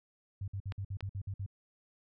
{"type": "tone bursts", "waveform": "sine", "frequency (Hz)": 98, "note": "G2", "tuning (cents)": 0, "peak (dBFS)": -35, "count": 9, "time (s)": [0.41, 1.463], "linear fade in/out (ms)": 5, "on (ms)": 69, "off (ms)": 54}
{"type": "clicks", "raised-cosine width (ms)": 0.3, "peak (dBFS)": -28, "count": 2, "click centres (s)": [0.721, 1.007]}
{"effects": []}